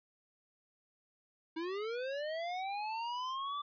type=linear sweep; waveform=square; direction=up; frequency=315.2 to 1174.7 Hz; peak=-37 dBFS; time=1.56-3.62 s; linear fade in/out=10 ms; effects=resampled to 11025 Hz